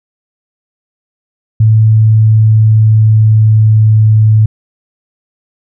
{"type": "tone with pitch glide", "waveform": "sine", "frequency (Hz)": [109.8, 108.66], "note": ["A2", "A2"], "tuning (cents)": [-3, -21], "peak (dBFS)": -3, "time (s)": [1.6, 4.46], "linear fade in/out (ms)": 5, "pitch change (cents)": -18, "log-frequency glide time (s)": [1.71, 4.02], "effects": []}